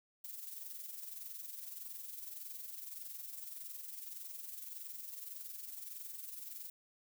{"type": "noise with amplitude modulation", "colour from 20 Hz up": "violet", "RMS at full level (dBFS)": -45, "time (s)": [0.24, 6.7], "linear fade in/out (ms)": 5, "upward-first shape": "sine", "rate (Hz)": 21.7, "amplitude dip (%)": 55, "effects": []}